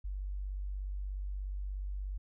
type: tone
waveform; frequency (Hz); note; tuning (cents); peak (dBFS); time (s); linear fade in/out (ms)
sine; 48.4; G1; -21; -35; 0.04-2.18; 10
effects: none